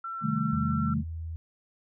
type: tone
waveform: sine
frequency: 1347 Hz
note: E6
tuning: 37 cents sharp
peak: -33 dBFS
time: 0.04-0.94 s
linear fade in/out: 5 ms
type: chord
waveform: sine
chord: A half-diminished seventh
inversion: first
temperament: equal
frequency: 130.81 / 155.56 / 196 / 220 Hz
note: C3 / Eb3 / G3 / A3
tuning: 0 / 0 / 0 / 0 cents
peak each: -34 / -30 / -33 / -29 dBFS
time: 0.21-1.04 s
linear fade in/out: 50 ms
type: tone with pitch glide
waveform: sine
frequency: 82.41 to 81.51 Hz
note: E2 to E2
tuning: 0 to -19 cents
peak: -33 dBFS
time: 0.53-1.36 s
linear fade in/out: 0 ms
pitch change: -19 cents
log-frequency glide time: 0.75-1.14 s
effects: none